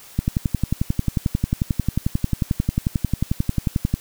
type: click train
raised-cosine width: 5 ms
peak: -6 dBFS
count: 43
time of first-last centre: 0.19-3.94 s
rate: 11.2 Hz
effects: white hiss -44 dBFS RMS until 4 s